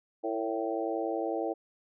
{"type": "harmonic tone with a mistuned harmonic", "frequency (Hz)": 110.9, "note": "A2", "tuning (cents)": 14, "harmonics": [3, 4, 5, 6, 7], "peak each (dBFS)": [-34, -35, -36, -37, -37], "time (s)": [0.23, 1.54], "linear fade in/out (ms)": 20, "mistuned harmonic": 4, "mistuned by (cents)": 42, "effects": []}